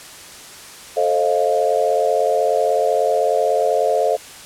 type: chord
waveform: sine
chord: F dominant seventh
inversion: first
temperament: equal with one note detuned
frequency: 440 / 532.4 / 622.3 / 698.5 Hz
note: A4 / C5 / Eb5 / F5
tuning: 0 / +30 / 0 / 0 cents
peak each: -20 dBFS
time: 0.96-4.17 s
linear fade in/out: 20 ms
effects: white hiss -38 dBFS RMS until 4.45 s + low-pass 10000 Hz 12 dB/octave